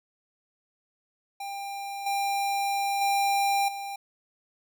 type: tone with level steps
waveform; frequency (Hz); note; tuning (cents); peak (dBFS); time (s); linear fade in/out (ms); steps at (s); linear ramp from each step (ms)
square; 796; G5; +26; -34 / -26 / -23 / -34; 1.4-3.96; 5; 2.06 / 3.01 / 3.68; 5
effects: none